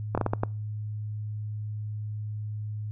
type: slowing click train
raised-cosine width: 1 ms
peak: -11 dBFS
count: 6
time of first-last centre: 0.15-0.435 s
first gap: 26 ms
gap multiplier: 1.4
effects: noise-tail reverb RT60 0.4 s tail -25 dB re dry + added 106 Hz sine -31 dBFS peak until 2.91 s